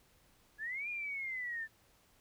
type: linear two-way sweep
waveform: sine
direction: up then down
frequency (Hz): 1661.2 to 2446 to 1759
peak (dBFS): -37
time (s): 0.58-1.68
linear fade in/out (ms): 50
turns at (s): 0.89
effects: pink hiss -68 dBFS RMS until 2.2 s